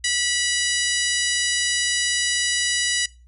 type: harmonic tone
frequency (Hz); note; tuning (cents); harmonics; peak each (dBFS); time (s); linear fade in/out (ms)
977; B5; -19; 2 / 3 / 4 / 5 / 6 / 7 / 8 / 9 / 10; -25 / -27 / -28 / -29 / -30 / -30 / -31 / -32 / -32; 0.04-3.06; 5
effects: noise-tail reverb RT60 0.3 s tail -21 dB re dry + added 60 Hz sine -47 dBFS peak until 3.27 s